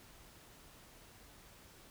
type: silence
effects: pink hiss -59 dBFS RMS until 1.9 s